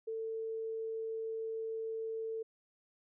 sine tone, 446.7 Hz, A4, 26 cents sharp, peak -36 dBFS, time 0.07-2.43 s, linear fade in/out 10 ms, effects none

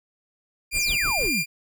sawtooth tone, 2395 Hz, D7, 33 cents sharp, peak -19 dBFS, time 0.71-1.46 s, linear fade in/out 50 ms
brown noise with tremolo, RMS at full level -30 dBFS, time 0.72-1.35 s, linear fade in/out 50 ms, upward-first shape sine, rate 6.3 Hz, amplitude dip 90%
sine exponential sweep, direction down, 11200 to 130.8 Hz, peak -27 dBFS, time 0.72-1.44 s, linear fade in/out 50 ms
effects none

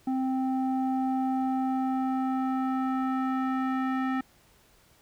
square tone with low-pass filter sweep, 261.6 Hz, C4, in tune, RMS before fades -28 dBFS, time 0.07-4.21 s, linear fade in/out 5 ms, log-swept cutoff 630 to 1700 Hz, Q 2.1, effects pink hiss -61 dBFS RMS until 5.01 s

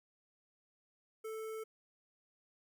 square tone with notch filter, 440 Hz, A4, in tune, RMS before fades -43 dBFS, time 1.24-1.64 s, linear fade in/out 10 ms, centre 4000 Hz, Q 0.77, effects none

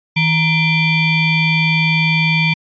40% pulse ring-modulated tone, 1100 Hz, C#6, 14 cents flat, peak -8 dBFS, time 0.16-2.54 s, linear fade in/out 10 ms, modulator 1260 Hz, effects resampled to 11025 Hz

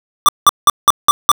square tone bursts, 1174.7 Hz, D6, in tune, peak -4 dBFS, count 6, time 0.26-1.316 s, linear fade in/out 0 ms, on 26 ms, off 180 ms, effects none

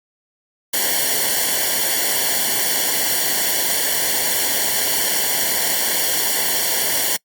white noise with comb filter, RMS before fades -19 dBFS, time 0.73-7.17 s, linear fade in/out 10 ms, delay 0.79 ms, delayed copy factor -0.9, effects noise-tail reverb RT60 0.1 s tail -26 dB re dry + Opus 48 kbps

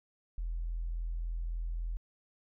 sine tone, 41.81 Hz, E1, 25 cents sharp, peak -32 dBFS, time 0.38-1.97 s, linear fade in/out 0 ms, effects tanh soft clip ceiling -28 dBFS

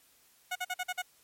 15% pulse tone bursts, 730 Hz, F#5, 24 cents flat, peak -25 dBFS, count 6, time 0.51-1.021 s, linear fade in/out 10 ms, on 46 ms, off 47 ms, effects white hiss -64 dBFS RMS until 1.23 s + MP3 64 kbps

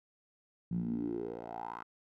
10% pulse tone with band-pass filter sweep, 57.6 Hz, A#1, 20 cents flat, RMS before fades -38 dBFS, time 0.71-1.83 s, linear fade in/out 5 ms, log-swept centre 160 to 1200 Hz, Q 6.2, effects none

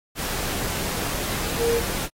sine tone in noise, 466.2 Hz, A#4, in tune, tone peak -19 dBFS, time 1.57-1.82 s, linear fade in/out 50 ms, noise pink, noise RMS -28 dBFS, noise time 0.15-2.09 s, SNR +6 dB, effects AAC 48 kbps

